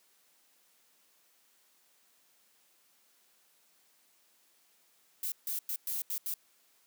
violet noise bursts at uneven times, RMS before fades -35 dBFS, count 6, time 5.23-5.32 / 5.47-5.59 / 5.69-5.76 / 5.87-6.02 / 6.1-6.18 / 6.26-6.34 s, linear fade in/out 2 ms, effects white hiss -68 dBFS RMS until 6.86 s + high-pass 200 Hz 12 dB/octave

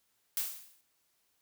blue noise with exponential decay, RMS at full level -30 dBFS, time 0.37-0.81 s, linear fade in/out 1 ms, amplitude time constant 95 ms, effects white hiss -75 dBFS RMS until 1.41 s

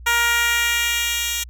10% pulse tone with high-pass filter sweep, 471.1 Hz, A#4, 18 cents sharp, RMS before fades -20 dBFS, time 0.06-1.44 s, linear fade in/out 10 ms, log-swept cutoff 1100 to 4000 Hz, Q 1.1, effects added 60 Hz sine -36 dBFS peak until 1.49 s

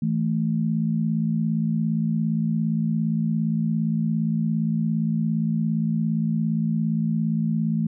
sine tone pair together, 162.61 / 220 Hz, E3 / A3, -23 / 0 cents, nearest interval perfect fourth, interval 523 cents, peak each -23 dBFS, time 0.02-7.87 s, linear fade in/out 5 ms, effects none

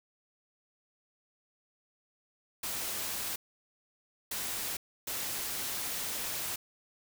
white noise bursts at uneven times, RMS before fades -36 dBFS, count 3, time 2.63-3.36 / 4.31-4.77 / 5.07-6.56 s, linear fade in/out 5 ms, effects none

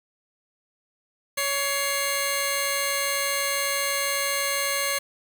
10% pulse tone pair together, 560 / 2114 Hz, C#5 / C7, +18 / +17 cents, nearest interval octave + major seventh, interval 2299 cents, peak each -18 dBFS, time 1.37-4.99 s, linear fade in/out 10 ms, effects 7-bit

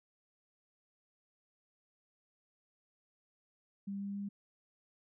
sine tone with pitch steps, 198.5 / 199.77 / 201 Hz, G3 / G3 / G3, +22 / +33 / +44 cents, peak -37 dBFS, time 3.87-4.29 s, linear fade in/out 10 ms, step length 140 ms, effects none

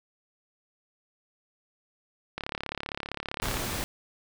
click train, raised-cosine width 0.3 ms, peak -16 dBFS, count 43, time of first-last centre 2.38-3.57 s, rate 35.3 Hz
pink noise, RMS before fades -32 dBFS, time 3.42-3.84 s, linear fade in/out 0 ms
effects none

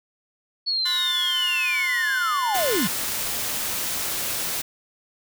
sine linear sweep, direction down, 4426 to 144.4 Hz, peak -21 dBFS, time 0.66-2.88 s, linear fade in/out 20 ms
20% pulse chord, F# diminished, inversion second, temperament equal with one note detuned, 1046.5 / 1459.6 / 1760 Hz, C6 / F#6 / A6, 0 / -24 / 0 cents, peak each -27 dBFS, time 0.85-2.88 s, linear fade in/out 10 ms
white noise, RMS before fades -27 dBFS, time 2.54-4.62 s, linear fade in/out 10 ms
effects none

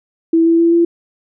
sine tone with pitch steps, 329 / 332.4 / 335.9 / 339.4 Hz, E4 / E4 / E4 / F4, -3 / +15 / +33 / -49 cents, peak -8 dBFS, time 0.33-0.85 s, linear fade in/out 5 ms, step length 130 ms, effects none

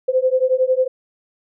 sine beating tone pair, 510 / 521 Hz, C5 / C5, -44 / -7 cents, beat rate 11 Hz, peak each -17 dBFS, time 0.08-0.88 s, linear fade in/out 10 ms, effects none

